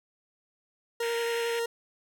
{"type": "tone with vibrato", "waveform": "40% pulse", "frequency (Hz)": 466.2, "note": "A#4", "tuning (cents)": 0, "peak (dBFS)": -27, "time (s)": [1, 1.66], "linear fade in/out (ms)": 5, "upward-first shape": "sine", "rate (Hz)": 11, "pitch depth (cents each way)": 10}
{"type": "band-pass noise", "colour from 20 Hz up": "pink", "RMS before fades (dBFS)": -40, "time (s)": [1.02, 1.6], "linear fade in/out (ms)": 10, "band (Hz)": [1600, 3400], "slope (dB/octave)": 96}
{"effects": []}